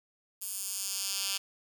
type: tone with high-pass filter sweep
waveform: 10% pulse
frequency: 196 Hz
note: G3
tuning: in tune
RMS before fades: -35 dBFS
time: 0.41-1.38 s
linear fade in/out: 10 ms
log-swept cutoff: 10000 to 3600 Hz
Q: 1.1
effects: none